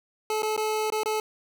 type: tone with dropouts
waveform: 25% pulse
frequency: 431.9 Hz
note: A4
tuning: 32 cents flat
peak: -21 dBFS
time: 0.3-1.2 s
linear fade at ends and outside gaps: 2 ms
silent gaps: 0.422-0.43 / 0.565-0.576 / 0.902-0.922 / 1.034-1.058 s
effects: none